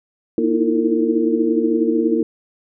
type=tone cluster; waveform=sine; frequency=236.5 / 311.6 / 324.1 / 340.7 / 454.1 Hz; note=A#3 / D#4 / E4 / F4 / A#4; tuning=+25 / +3 / -29 / -43 / -45 cents; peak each=-21 dBFS; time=0.38-2.23 s; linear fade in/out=2 ms; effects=none